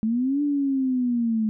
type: linear two-way sweep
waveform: sine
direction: up then down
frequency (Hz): 214.1 to 293.4 to 214.1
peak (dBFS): -20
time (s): 0.03-1.49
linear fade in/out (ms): 0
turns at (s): 0.42
effects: none